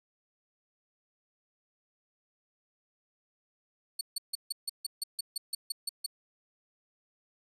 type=tone bursts; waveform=25% pulse; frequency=4435 Hz; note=C#8; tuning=in tune; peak=-26 dBFS; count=13; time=3.99-6.063 s; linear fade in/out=5 ms; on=21 ms; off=150 ms; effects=none